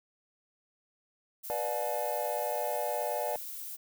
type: noise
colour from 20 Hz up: violet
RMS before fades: -41 dBFS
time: 1.43-3.77 s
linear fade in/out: 20 ms
type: chord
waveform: triangle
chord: B diminished seventh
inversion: none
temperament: just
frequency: 493.9 / 592.7 / 711.2 / 853.4 Hz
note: B4 / D5 / F5 / Ab5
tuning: 0 / +16 / +31 / +47 cents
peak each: -36 / -32 / -35 / -35 dBFS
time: 1.5-3.36 s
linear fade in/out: 0 ms
effects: none